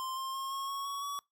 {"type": "tone with pitch steps", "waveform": "square", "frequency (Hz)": [1046.5, 1060.5, 1074.7, 1089.1, 1103.6, 1118.4, 1133.3], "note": ["C6", "C6", "C6", "C#6", "C#6", "C#6", "C#6"], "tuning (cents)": [0, 23, 46, -31, -8, 15, 38], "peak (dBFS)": -36, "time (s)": [0, 1.19], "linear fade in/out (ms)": 0, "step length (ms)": 170, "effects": ["noise-tail reverb RT60 0.2 s tail -24 dB re dry"]}